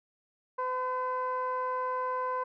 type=tone with low-pass filter; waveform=15% pulse; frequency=508 Hz; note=B4; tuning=49 cents sharp; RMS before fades=-32 dBFS; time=0.58-2.44 s; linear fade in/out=10 ms; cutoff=1000 Hz; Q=2.4; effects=none